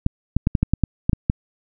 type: clicks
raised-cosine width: 5 ms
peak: -4 dBFS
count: 10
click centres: 0.064 / 0.366 / 0.471 / 0.552 / 0.63 / 0.736 / 0.837 / 1.095 / 1.132 / 1.299 s
effects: none